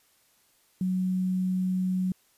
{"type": "tone with quantisation", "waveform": "sine", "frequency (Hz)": 185, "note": "F#3", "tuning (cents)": 0, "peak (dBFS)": -24, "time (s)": [0.81, 2.12], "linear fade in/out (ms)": 2, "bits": 9, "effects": ["white hiss -65 dBFS RMS until 2.37 s", "resampled to 32000 Hz"]}